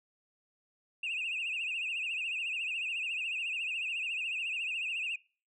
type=tone with vibrato; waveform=sine; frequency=2635 Hz; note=E7; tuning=1 cent flat; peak=-31 dBFS; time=1.03-5.16 s; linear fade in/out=5 ms; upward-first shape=triangle; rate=14 Hz; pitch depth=140 cents each way; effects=noise-tail reverb RT60 0.4 s tail -25 dB re dry + tanh soft clip ceiling -29 dBFS